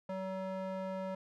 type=tone with band-pass filter; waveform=square; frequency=189.4 Hz; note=F#3; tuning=41 cents sharp; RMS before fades=-39 dBFS; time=0.09-1.15 s; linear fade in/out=5 ms; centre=630 Hz; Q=1.3; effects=none